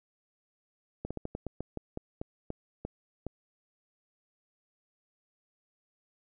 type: slowing click train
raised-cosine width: 2 ms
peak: -22 dBFS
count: 13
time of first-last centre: 1.05-3.267 s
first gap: 56 ms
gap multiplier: 1.2
effects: none